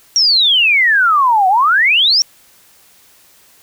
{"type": "exponential two-way sweep", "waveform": "sine", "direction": "down then up", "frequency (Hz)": [5710, 727, 5710], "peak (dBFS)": -8, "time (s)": [0.16, 2.22], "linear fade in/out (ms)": 0, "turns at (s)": 1.48, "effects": ["white hiss -48 dBFS RMS until 3.62 s"]}